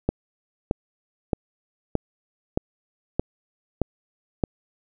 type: click train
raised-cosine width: 2 ms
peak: -7 dBFS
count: 8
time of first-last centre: 0.09-4.438 s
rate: 1.61 Hz
effects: none